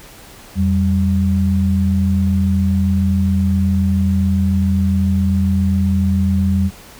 sine tone pair together, 86.2 / 193.51 Hz, F2 / G3, -22 / -22 cents, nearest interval octave + major second, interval 1400 cents, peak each -15 dBFS, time 0.55-6.71 s, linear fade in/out 50 ms, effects pink hiss -40 dBFS RMS until 6.99 s

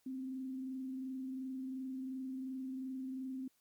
sine tone with frequency modulation, 261.6 Hz, C4, in tune, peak -39 dBFS, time 0.06-3.48 s, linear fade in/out 5 ms, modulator 22.8 Hz, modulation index 0.23, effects white hiss -75 dBFS RMS until 3.6 s + MP3 96 kbps

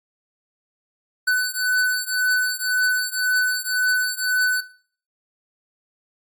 square beating tone pair, 1500 / 1501.9 Hz, F#6 / F#6, +23 / +25 cents, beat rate 1.9 Hz, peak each -22 dBFS, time 1.27-4.61 s, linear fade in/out 10 ms, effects noise-tail reverb RT60 0.5 s tail -19 dB re dry + AAC 64 kbps

